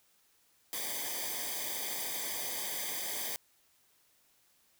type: noise with comb filter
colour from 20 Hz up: white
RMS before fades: -37 dBFS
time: 0.73-3.36 s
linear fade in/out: 0 ms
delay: 0.73 ms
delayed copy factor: -0.9
effects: white hiss -69 dBFS RMS until 4.79 s